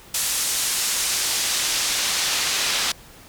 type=noise with band-pass filter sweep; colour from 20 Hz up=pink; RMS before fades=-23 dBFS; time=0.14-2.92 s; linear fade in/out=5 ms; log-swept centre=8700 to 4100 Hz; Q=0.77; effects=pink hiss -46 dBFS RMS until 3.28 s